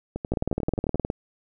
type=two click trains; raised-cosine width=2 ms; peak=-11 / -16 dBFS; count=16 / 10; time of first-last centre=0.32-1.101 / 0.16-0.956 s; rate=19.2 / 11.3 Hz; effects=none